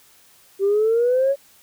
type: exponential sweep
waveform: sine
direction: up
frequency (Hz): 386.1 to 563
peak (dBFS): -14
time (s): 0.59-1.36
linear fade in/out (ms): 50
effects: tanh soft clip ceiling -11 dBFS + white hiss -53 dBFS RMS until 1.62 s